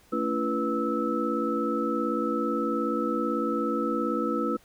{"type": "tone cluster", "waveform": "sine", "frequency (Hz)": [222.7, 281.2, 338.7, 490.2, 1306], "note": ["A3", "C#4", "E4", "B4", "E6"], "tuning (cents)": [21, 25, 47, -13, -17], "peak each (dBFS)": -31, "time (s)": [0.12, 4.57], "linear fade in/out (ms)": 10, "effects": ["pink hiss -59 dBFS RMS until 4.64 s"]}